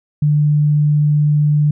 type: tone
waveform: sine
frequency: 148.7 Hz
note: D3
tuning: 22 cents sharp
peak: -10 dBFS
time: 0.22-1.71 s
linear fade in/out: 5 ms
effects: none